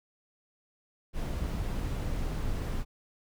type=noise; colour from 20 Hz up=brown; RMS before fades=-32 dBFS; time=1.13-2.85 s; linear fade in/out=50 ms; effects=none